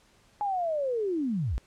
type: linear sweep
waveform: sine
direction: down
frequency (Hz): 842 to 42.25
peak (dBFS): -26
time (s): 0.41-1.58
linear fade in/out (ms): 0
effects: pink hiss -62 dBFS RMS until 1.66 s + low-pass 9000 Hz 12 dB/octave